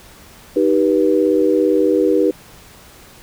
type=chord; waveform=sine; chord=Eb augmented; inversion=none; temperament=just; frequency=311.1 / 388.9 / 486.1 Hz; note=Eb4 / G4 / B4; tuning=0 / -14 / -28 cents; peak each=-16 dBFS; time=0.56-2.31 s; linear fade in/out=5 ms; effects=pink hiss -43 dBFS RMS until 3.22 s